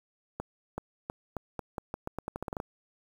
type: accelerating click train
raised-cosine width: 1 ms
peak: -20 dBFS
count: 16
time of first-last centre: 0.4-2.601 s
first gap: 380 ms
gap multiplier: 0.84
effects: 8-bit